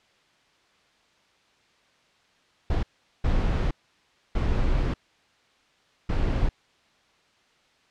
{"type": "noise bursts at uneven times", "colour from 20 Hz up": "brown", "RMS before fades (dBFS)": -23, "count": 4, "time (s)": [[2.7, 2.83], [3.24, 3.71], [4.35, 4.94], [6.09, 6.49]], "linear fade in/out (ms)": 5, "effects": ["white hiss -62 dBFS RMS until 7.9 s", "low-pass 4000 Hz 12 dB/octave"]}